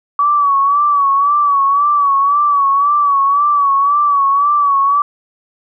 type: tone with vibrato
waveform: sine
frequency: 1138 Hz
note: C#6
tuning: 45 cents sharp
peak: -9 dBFS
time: 0.19-5.02 s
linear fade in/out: 2 ms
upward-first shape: sine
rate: 1.9 Hz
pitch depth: 59 cents each way
effects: none

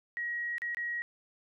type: tone with dropouts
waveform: sine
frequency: 1900 Hz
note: A#6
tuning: 33 cents sharp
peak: -32 dBFS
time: 0.17-1.02 s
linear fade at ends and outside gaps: 0 ms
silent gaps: 0.582-0.619 / 0.747-0.77 s
effects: none

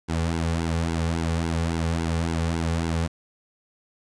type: tone with flanger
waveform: sawtooth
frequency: 82.7 Hz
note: E2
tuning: 6 cents sharp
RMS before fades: -25 dBFS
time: 0.08-3.08 s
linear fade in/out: 20 ms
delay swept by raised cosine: 1.6 to 3.2 ms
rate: 3.6 Hz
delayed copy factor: -0.85
effects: resampled to 22050 Hz + 9-bit

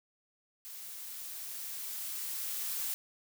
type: noise with level ramp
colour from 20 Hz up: blue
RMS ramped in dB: -46 to -35 dBFS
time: 0.65-2.94 s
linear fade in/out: 0 ms
effects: none

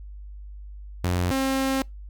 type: tone pair in turn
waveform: sawtooth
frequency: 89.2 / 267.3 Hz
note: F2 / C4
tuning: +37 / +37 cents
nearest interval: octave + perfect fifth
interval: 1900 cents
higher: second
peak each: -18 dBFS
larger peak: neither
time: 1.04-1.31 / 1.31-1.82 s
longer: second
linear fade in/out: 0 ms
effects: noise-tail reverb RT60 0.2 s tail -26 dB re dry + added 50 Hz sine -37 dBFS peak until 2.09 s

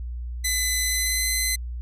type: tone with pitch glide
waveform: 10% pulse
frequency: 2014 to 2040 Hz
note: B6 to C7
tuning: +33 to -44 cents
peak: -13 dBFS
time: 0.44-1.56 s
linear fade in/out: 10 ms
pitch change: +23 cents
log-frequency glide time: 0.81-1.28 s
effects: added 60 Hz sine -29 dBFS peak until 1.81 s + resampled to 32000 Hz

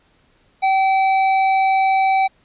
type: tone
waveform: square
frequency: 769 Hz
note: G5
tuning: 33 cents flat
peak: -14 dBFS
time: 0.62-2.28 s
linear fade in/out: 20 ms
effects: pink hiss -58 dBFS RMS until 2.44 s + resampled to 8000 Hz

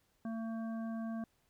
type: harmonic tone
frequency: 225.4 Hz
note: A3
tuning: 42 cents sharp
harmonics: 1 / 3 / 5 / 7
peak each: -37 / -47 / -54 / -56 dBFS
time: 0.25-1.24 s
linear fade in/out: 2 ms
effects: pink hiss -75 dBFS RMS until 1.49 s

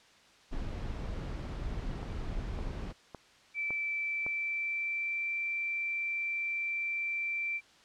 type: noise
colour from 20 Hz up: brown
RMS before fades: -37 dBFS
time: 0.51-2.93 s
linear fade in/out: 20 ms
type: click train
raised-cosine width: 1 ms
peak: -28 dBFS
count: 5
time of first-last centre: 2.03-4.265 s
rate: 1.79 Hz
type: tone with pitch glide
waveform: sine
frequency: 2325 to 2345 Hz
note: D7 to D7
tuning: -18 to -3 cents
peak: -31 dBFS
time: 3.54-7.61 s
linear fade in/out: 50 ms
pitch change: +15 cents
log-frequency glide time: 3.99-5.31 s
effects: white hiss -60 dBFS RMS until 7.84 s + low-pass 5000 Hz 12 dB/octave

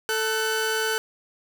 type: tone pair together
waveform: sawtooth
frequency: 441.7 / 1505 Hz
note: A4 / F#6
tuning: +7 / +29 cents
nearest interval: octave + major sixth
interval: 2122 cents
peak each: -22 dBFS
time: 0.09-0.98 s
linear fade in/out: 0 ms
effects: none

